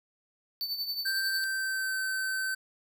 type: tone with tremolo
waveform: square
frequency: 4523 Hz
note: C#8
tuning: 34 cents sharp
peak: -29 dBFS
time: 0.61-1.44 s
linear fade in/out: 0 ms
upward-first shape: triangle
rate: 11 Hz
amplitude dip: 70%
type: tone with pitch glide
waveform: square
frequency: 1568 to 1538.4 Hz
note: G6 to G6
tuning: 0 to -33 cents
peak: -30 dBFS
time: 1.05-2.55 s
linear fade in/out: 10 ms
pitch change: -33 cents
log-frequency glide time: 1.26-1.97 s
effects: none